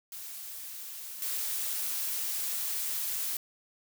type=noise with level steps; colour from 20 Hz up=blue; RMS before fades=-42 / -33 dBFS; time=0.12-3.37 s; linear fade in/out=2 ms; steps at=1.22 s; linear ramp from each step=2 ms; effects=none